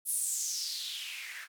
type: noise with band-pass filter sweep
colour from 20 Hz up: blue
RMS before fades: -36 dBFS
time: 0.05-1.48 s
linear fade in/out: 50 ms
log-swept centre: 11000 to 1600 Hz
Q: 4.5
effects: none